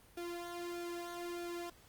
sawtooth tone with flanger, 347.1 Hz, F4, 11 cents flat, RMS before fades -43 dBFS, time 0.17-1.7 s, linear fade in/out 5 ms, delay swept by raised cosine 1 to 2.5 ms, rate 1.6 Hz, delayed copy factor -0.75, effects pink hiss -63 dBFS RMS until 1.88 s + Opus 32 kbps

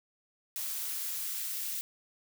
blue noise with high-pass filter sweep, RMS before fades -36 dBFS, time 0.56-1.81 s, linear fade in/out 0 ms, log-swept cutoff 580 to 1900 Hz, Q 0.76, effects none

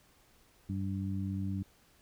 harmonic tone, 96.8 Hz, G2, 21 cents flat, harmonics 1 / 2 / 3, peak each -35 / -36 / -42 dBFS, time 0.69-1.63 s, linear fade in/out 5 ms, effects pink hiss -65 dBFS RMS until 2.01 s

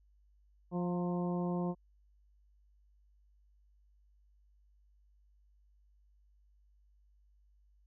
harmonic tone with a mistuned harmonic, 176.3 Hz, F3, 17 cents sharp, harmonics 1 / 2 / 3 / 4 / 5 / 6, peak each -33 / -39 / -43 / -45 / -47 / -49 dBFS, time 0.71-1.75 s, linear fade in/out 50 ms, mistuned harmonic 5, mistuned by +42 cents, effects added 50 Hz sine -64 dBFS peak until 7.86 s

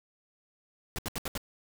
pink noise bursts, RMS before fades -34 dBFS, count 5, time 0.96-1.377 s, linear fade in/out 0 ms, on 25 ms, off 73 ms, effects none

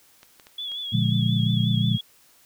clicks, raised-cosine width 0.2 ms, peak -29 dBFS, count 4, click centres 0.231 / 0.398 / 0.469 / 0.718 s
sine tone with vibrato, 3379 Hz, G#7, 29 cents sharp, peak -29 dBFS, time 0.58-2.01 s, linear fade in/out 5 ms, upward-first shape sine, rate 5.6 Hz, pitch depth 52 cents each way
sine chord, Bb dominant seventh, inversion none, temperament just, 116.54 / 145.68 / 174.81 / 209.8 Hz, Bb2 / D3 / F3 / Ab3, 0 / -14 / +2 / +18 cents, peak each -22 / -26 / -26 / -26 dBFS, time 0.92-1.98 s, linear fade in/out 20 ms
effects white hiss -57 dBFS RMS until 2.45 s

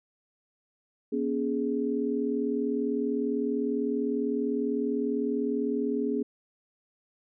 sine tone cluster, 241.1 / 281.1 / 416.7 Hz, B3 / C#4 / G#4, -41 / +24 / +6 cents, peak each -30 dBFS, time 1.12-6.23 s, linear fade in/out 10 ms, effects none

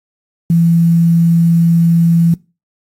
sine tone with quantisation, 167.9 Hz, E3, 32 cents sharp, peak -7 dBFS, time 0.5-2.34 s, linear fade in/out 2 ms, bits 6, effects noise-tail reverb RT60 0.3 s tail -22 dB re dry + AAC 48 kbps

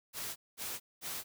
white noise bursts, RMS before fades -40 dBFS, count 3, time 0.13-1.24 s, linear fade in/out 50 ms, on 230 ms, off 210 ms, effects none

